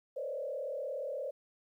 sine tone with frequency modulation, 554.4 Hz, C#5, in tune, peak -35 dBFS, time 0.16-1.31 s, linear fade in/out 10 ms, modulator 37 Hz, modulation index 1.5, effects 12-bit

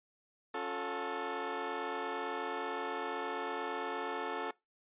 15% pulse chord, Db augmented, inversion none, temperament equal with one note detuned, 277.2 / 357.8 / 440 Hz, Db4 / F4 / A4, 0 / +42 / 0 cents, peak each -37 / -35 / -31 dBFS, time 0.54-4.51 s, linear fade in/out 5 ms, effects noise-tail reverb RT60 0.2 s tail -22 dB re dry + resampled to 8000 Hz

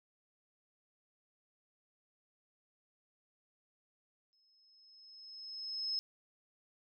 sine tone with exponential growth, 5180 Hz, E8, 31 cents flat, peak -32 dBFS, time 4.33-5.99 s, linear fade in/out 0 ms, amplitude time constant 360 ms, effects none

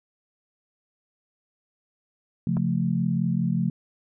sine chord, Db augmented, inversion none, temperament equal with one note detuned, 135.9 / 174.61 / 220 Hz, Db3 / F3 / A3, -34 / 0 / 0 cents, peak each -27 / -24 / -27 dBFS, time 2.47-3.7 s, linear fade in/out 2 ms
clicks, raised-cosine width 1 ms, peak -22 / -28 dBFS, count 2, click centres 2.569 / 2.572 s
effects none

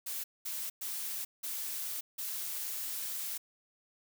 blue noise bursts at uneven times, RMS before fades -38 dBFS, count 5, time 0.06-0.24 / 0.45-0.7 / 0.81-1.25 / 1.43-2.01 / 2.18-3.38 s, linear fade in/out 10 ms, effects none

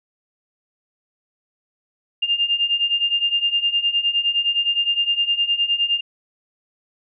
sine beating tone pair, 2800 / 2809.7 Hz, F7 / F7, +4 / +10 cents, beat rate 9.7 Hz, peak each -22 / -19 dBFS, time 2.22-6.01 s, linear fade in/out 10 ms, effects none

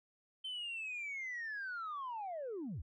sine linear sweep, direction down, 3104 to 55.3 Hz, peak -38 dBFS, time 0.44-2.82 s, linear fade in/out 10 ms, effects tanh soft clip ceiling -37 dBFS

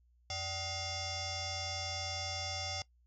sine tone with frequency modulation, 2794 Hz, F7, in tune, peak -36 dBFS, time 0.3-2.82 s, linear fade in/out 2 ms, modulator 676 Hz, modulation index 4.9, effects noise-tail reverb RT60 0.1 s tail -20 dB re dry + added 60 Hz sine -65 dBFS peak until 3.06 s

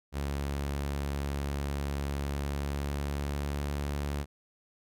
sawtooth tone with pitch glide, 70.6 to 71.79 Hz, C#2 to D2, +32 to -39 cents, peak -27 dBFS, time 0.12-4.26 s, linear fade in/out 50 ms, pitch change +29 cents, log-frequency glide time 2.31-3.67 s, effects none

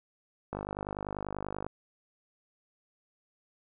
click train, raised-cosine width 1 ms, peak -21 dBFS, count 58, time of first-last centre 0.53-1.665 s, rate 50.2 Hz, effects none

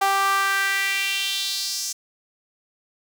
sawtooth tone with high-pass filter sweep, 392 Hz, G4, in tune, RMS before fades -23 dBFS, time 0.01-1.93 s, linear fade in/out 10 ms, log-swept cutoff 850 to 6200 Hz, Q 3.2, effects none

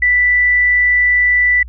sine tone, 1975.5 Hz, B6, in tune, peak -9 dBFS, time 0.02-1.63 s, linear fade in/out 5 ms, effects added 60 Hz sine -29 dBFS peak until 1.68 s

